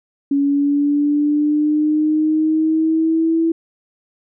sine linear sweep, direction up, 280 to 329.6 Hz, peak -13 dBFS, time 0.31-3.52 s, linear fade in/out 5 ms, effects none

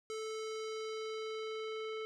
square tone with low-pass filter sweep, 438 Hz, A4, 8 cents flat, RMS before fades -41 dBFS, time 0.1-2.05 s, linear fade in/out 0 ms, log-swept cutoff 7200 to 3000 Hz, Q 1.5, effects none

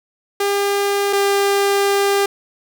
sawtooth tone pair in turn, 401.9 / 399.4 Hz, G4 / G4, +43 / +32 cents, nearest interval unison, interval 11 cents, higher first, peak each -12 / -10 dBFS, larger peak second, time 0.4-1.13 / 1.13-2.26 s, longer second, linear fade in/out 5 ms, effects 7-bit

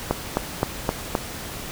click train, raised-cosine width 1 ms, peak -5 dBFS, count 5, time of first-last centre 0.11-1.152 s, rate 3.84 Hz, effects pink hiss -34 dBFS RMS until 1.71 s

